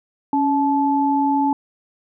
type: tone pair together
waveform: sine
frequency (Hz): 278.3 / 866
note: C#4 / A5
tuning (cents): +7 / -28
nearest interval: octave + minor sixth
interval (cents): 1965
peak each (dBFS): -18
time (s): 0.33-1.53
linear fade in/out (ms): 2
effects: none